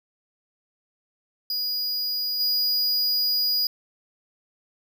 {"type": "tone with level steps", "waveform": "square", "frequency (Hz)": 4900, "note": "D#8", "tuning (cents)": -27, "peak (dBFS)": [-25, -21], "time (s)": [1.5, 3.67], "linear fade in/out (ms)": 2, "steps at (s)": 2.39, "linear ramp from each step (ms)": 20, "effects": []}